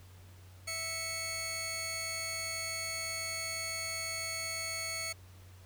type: tone pair together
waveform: 15% pulse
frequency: 656.4 / 2214 Hz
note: E5 / C#7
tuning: -8 / -3 cents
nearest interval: octave + major sixth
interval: 2105 cents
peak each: -37 / -30 dBFS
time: 0.67-5.13 s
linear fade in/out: 10 ms
effects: added 92 Hz sine -52 dBFS peak until 5.65 s + pink hiss -61 dBFS RMS until 5.65 s